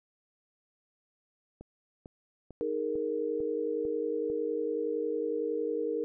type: click train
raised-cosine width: 2 ms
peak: -32 dBFS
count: 7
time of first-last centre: 1.61-4.301 s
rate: 2.23 Hz
type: chord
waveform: sine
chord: D# suspended fourth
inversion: none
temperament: equal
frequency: 311.1 / 415.3 / 466.2 Hz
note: D#4 / G#4 / A#4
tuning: 0 / 0 / 0 cents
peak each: -36 / -35 / -31 dBFS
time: 2.61-6.04 s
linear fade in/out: 0 ms
effects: none